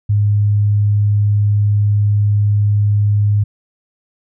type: tone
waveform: sine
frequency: 103.4 Hz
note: G#2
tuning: 7 cents flat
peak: -10 dBFS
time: 0.09-3.44 s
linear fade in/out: 10 ms
effects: none